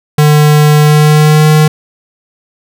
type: tone with pitch glide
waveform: square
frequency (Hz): 150 to 153.51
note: D3 to D#3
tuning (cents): +37 to -23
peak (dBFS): -4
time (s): 0.18-1.68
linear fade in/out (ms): 5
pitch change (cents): +40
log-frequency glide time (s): 0.82-1.48
effects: none